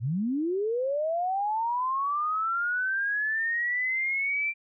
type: linear sweep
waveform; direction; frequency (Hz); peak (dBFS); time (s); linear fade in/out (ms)
sine; up; 103.6 to 2361; -25; 0-4.54; 50
effects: none